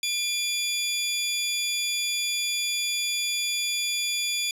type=tone pair together; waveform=25% pulse; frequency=2400 / 3440 Hz; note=D7 / A7; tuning=+37 / -40 cents; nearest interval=tritone; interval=623 cents; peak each=-24 dBFS; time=0.03-4.51 s; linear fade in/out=2 ms; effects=resampled to 32000 Hz